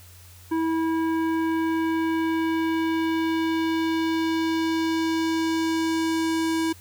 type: tone with low-pass filter sweep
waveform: square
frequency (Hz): 324.9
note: E4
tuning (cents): -25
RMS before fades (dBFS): -24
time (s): 0.51-6.73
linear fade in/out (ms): 10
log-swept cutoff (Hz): 1300 to 9700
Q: 1
effects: added 89 Hz sine -47 dBFS peak until 6.8 s + white hiss -51 dBFS RMS until 6.8 s